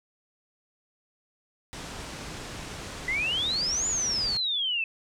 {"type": "low-pass noise", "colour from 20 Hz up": "pink", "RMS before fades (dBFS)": -39, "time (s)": [1.73, 4.37], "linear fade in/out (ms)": 0, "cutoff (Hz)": 8600, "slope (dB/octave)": 24}
{"type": "exponential two-way sweep", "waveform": "sine", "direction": "up then down", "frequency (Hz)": [1975.5, 7100, 2592], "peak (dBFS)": -25, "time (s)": [3.08, 4.84], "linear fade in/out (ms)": 2, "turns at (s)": 3.87}
{"effects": []}